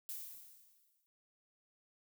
violet noise with exponential decay, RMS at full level -42 dBFS, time 0.09-1.06 s, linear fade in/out 0 ms, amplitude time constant 210 ms, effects none

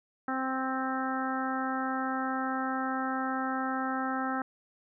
harmonic tone, 262.3 Hz, C4, 4 cents sharp, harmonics 1 / 2 / 3 / 4 / 5 / 6 / 7, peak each -33 / -41 / -35 / -41 / -35 / -39 / -44 dBFS, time 0.28-4.42 s, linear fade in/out 2 ms, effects none

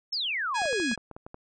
sine exponential sweep, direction down, 5480 to 208.8 Hz, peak -27 dBFS, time 0.12-0.94 s, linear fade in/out 10 ms
harmonic tone, 830.6 Hz, G#5, in tune, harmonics 2 / 3 / 4 / 5 / 6 / 7 / 8 / 9 / 10, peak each -31 / -35 / -39 / -41 / -40 / -45 / -47 / -45 / -46 dBFS, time 0.54-0.96 s, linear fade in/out 20 ms
clicks, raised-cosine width 1 ms, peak -27 dBFS, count 10, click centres 0.618 / 0.656 / 0.729 / 0.8 / 0.915 / 0.977 / 1.113 / 1.165 / 1.265 / 1.344 s
effects none

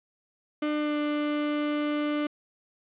35% pulse tone with pitch glide, 299.8 to 296.5 Hz, D4 to D4, +36 to +17 cents, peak -24 dBFS, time 0.62-2.27 s, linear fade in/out 5 ms, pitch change -19 cents, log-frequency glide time 0.79-0.98 s, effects resampled to 8000 Hz + 10-bit

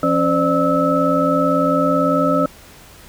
sine tone cluster, 170.2 / 272.6 / 517 / 595 / 1302 Hz, F3 / C#4 / C5 / D5 / E6, -44 / -29 / -21 / +22 / -22 cents, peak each -23 / -18 / -22 / -19 / -19 dBFS, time 0.03-2.46 s, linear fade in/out 2 ms, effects pink hiss -43 dBFS RMS until 3.08 s

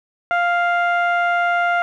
15% pulse tone with low-pass filter, 698.5 Hz, F5, in tune, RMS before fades -18 dBFS, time 0.31-1.82 s, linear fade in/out 0 ms, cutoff 1400 Hz, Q 1.1, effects none

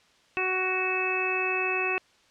harmonic tone, 372.4 Hz, F#4, 11 cents sharp, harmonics 1 / 2 / 3 / 4 / 5 / 6 / 7, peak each -31 / -35 / -35 / -37 / -37 / -39 / -27 dBFS, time 0.37-1.98 s, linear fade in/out 0 ms, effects white hiss -61 dBFS RMS until 2.3 s + low-pass 5000 Hz 12 dB/octave

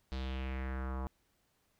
square tone with low-pass filter sweep, 65.41 Hz, C2, in tune, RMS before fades -38 dBFS, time 0.12-1.07 s, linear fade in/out 0 ms, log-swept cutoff 4300 to 1000 Hz, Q 2.8, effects pink hiss -75 dBFS RMS until 1.79 s

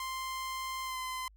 sawtooth tone with pitch glide, 1046.5 to 1029.1 Hz, C6 to C6, 0 to -29 cents, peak -32 dBFS, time 0-1.28 s, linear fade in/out 2 ms, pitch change -29 cents, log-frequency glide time 0.83-0.98 s, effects added 51 Hz sine -56 dBFS peak until 1.36 s

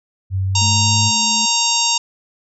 sine tone with pitch glide, 95.2 to 103.82 Hz, F#2 to G#2, +50 to 0 cents, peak -16 dBFS, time 0.3-1.12 s, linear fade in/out 50 ms, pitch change +150 cents, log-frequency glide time 0.47-0.94 s
harmonic tone, 929 Hz, A#5, 6 cents flat, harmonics 1 / 3 / 4 / 5 / 6 / 7 / 8, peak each -22 / -22 / -22 / -22 / -22 / -22 / -22 dBFS, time 0.55-1.98 s, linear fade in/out 5 ms
sine tone, 218.7 Hz, A3, 10 cents flat, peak -26 dBFS, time 0.61-1.46 s, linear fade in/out 10 ms
effects none

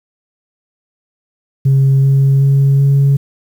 sine tone with pitch steps, 135.7 / 136.8 / 137.91 / 139.03 Hz, C#3 / C#3 / C#3 / C#3, -36 / -23 / -9 / +5 cents, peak -5 dBFS, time 1.65-3.17 s, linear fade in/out 10 ms, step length 380 ms, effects tanh soft clip ceiling -5 dBFS + 7-bit

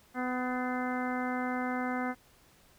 harmonic tone with a mistuned harmonic, 251.3 Hz, B3, 30 cents sharp, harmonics 1 / 2 / 3 / 4 / 5 / 6 / 7 / 8, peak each -33 / -40 / -37 / -43 / -41 / -41 / -45 / -43 dBFS, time 0.14-2.15 s, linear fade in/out 50 ms, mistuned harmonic 8, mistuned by +51 cents, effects pink hiss -62 dBFS RMS until 2.78 s

